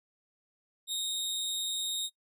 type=tone with amplitude modulation; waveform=sawtooth; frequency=3729 Hz; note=A#7; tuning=in tune; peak=-26 dBFS; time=0.87-2.1 s; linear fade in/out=50 ms; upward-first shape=sine; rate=190 Hz; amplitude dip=40%; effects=noise-tail reverb RT60 0.1 s tail -24 dB re dry + resampled to 32000 Hz